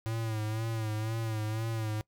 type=tone with vibrato; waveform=square; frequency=110.5 Hz; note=A2; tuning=8 cents sharp; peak=-32 dBFS; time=0.06-2.01 s; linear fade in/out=0 ms; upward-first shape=sine; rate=2 Hz; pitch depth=54 cents each way; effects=noise-tail reverb RT60 0.1 s tail -22 dB re dry